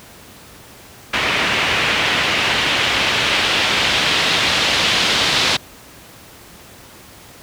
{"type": "noise with low-pass filter sweep", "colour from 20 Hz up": "white", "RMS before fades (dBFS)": -17, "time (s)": [1.13, 5.57], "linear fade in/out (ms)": 10, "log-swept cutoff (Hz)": [2500, 3800], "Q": 1.6, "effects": ["pink hiss -41 dBFS RMS until 7.42 s", "high-pass 60 Hz 12 dB/octave"]}